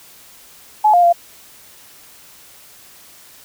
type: tone with pitch steps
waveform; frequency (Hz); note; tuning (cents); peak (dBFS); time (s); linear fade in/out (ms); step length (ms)
sine; 852 / 704 / 690; G#5 / F5 / F5; +44 / +14 / -21; -8; 0.84-1.128; 10; 96
effects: white hiss -44 dBFS RMS until 3.44 s